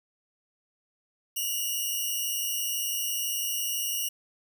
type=tone pair together; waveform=5% pulse; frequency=2822 / 2920 Hz; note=F7 / F#7; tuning=+17 / -24 cents; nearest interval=minor second; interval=59 cents; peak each=-22 dBFS; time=1.36-4.09 s; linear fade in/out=10 ms; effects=none